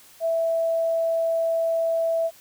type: tone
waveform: sine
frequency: 659.3 Hz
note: E5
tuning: in tune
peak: -20 dBFS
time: 0.2-2.31 s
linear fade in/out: 50 ms
effects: white hiss -51 dBFS RMS until 2.4 s